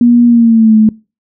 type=tone with pitch glide; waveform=sine; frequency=239.4 to 217 Hz; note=A#3 to A3; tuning=+46 to -24 cents; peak=-3 dBFS; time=0.01-0.89 s; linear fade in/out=2 ms; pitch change=-170 cents; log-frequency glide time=0.26-0.76 s; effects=noise-tail reverb RT60 0.3 s tail -24 dB re dry